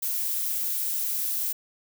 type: noise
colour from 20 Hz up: violet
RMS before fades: -28 dBFS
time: 0.02-1.53 s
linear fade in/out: 10 ms
effects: none